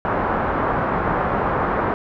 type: low-pass noise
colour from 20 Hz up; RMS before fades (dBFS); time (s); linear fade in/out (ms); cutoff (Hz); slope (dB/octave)
white; -21; 0.05-1.94; 0; 1300; 24
effects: none